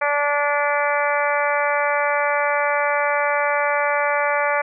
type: harmonic tone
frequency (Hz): 290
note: D4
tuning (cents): -22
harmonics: 2 / 3 / 4 / 5 / 6 / 7 / 8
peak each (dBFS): -22 / -24 / -25 / -26 / -27 / -27 / -28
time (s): 0.01-4.62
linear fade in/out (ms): 10
effects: none